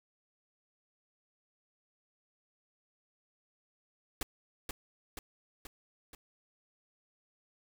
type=noise with echo; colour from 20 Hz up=pink; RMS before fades=-35 dBFS; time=4.21-4.23 s; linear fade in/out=2 ms; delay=480 ms; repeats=4; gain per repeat=-4 dB; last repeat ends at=6.15 s; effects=none